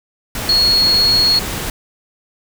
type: tone in noise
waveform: sine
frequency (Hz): 4322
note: C#8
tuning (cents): -45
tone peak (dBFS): -10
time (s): 0.49-1.39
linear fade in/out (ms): 2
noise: pink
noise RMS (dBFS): -23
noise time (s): 0.35-1.7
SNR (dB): +10
effects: none